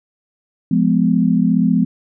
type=chord; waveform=sine; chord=F diminished; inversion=none; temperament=just; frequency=174.61 / 209.5 / 251.4 Hz; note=F3 / Ab3 / Cb4; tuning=0 / +15 / +31 cents; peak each=-16 dBFS; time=0.71-1.85 s; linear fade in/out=5 ms; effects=none